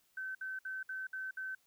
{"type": "tone bursts", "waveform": "sine", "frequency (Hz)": 1534, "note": "G6", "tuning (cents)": -38, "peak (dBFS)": -38, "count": 6, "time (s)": [0.17, 1.55], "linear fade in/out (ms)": 5, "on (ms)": 180, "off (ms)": 60, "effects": ["white hiss -73 dBFS RMS until 1.66 s"]}